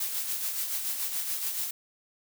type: noise with tremolo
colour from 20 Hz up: blue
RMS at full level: -30 dBFS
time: 0-1.71 s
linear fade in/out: 5 ms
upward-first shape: sine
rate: 7 Hz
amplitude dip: 45%
effects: none